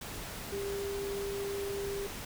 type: tone in noise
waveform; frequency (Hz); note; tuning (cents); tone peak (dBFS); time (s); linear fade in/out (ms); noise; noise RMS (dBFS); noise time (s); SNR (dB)
sine; 398.9; G4; +30; -34; 0.52-2.07; 5; pink; -42; 0.01-2.25; +5
effects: none